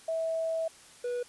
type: tone pair in turn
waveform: sine / triangle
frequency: 651 / 487.7 Hz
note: E5 / B4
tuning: -22 / -22 cents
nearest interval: perfect fourth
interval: 500 cents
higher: first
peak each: -28 dBFS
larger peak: neither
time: 0.08-0.68 / 1.04-1.23 s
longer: first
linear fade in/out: 5 ms
effects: white hiss -54 dBFS RMS until 1.28 s + resampled to 24000 Hz